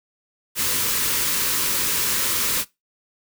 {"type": "band-stop noise", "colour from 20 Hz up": "white", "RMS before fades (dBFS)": -22, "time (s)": [0.55, 2.65], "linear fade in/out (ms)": 50, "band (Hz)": [570, 880], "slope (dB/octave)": 96, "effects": ["noise-tail reverb RT60 0.2 s tail -20 dB re dry"]}